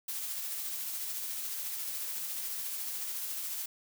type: noise with tremolo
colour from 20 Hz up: blue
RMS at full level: -36 dBFS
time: 0.08-3.66 s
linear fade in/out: 5 ms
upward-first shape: triangle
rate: 14 Hz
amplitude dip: 30%
effects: none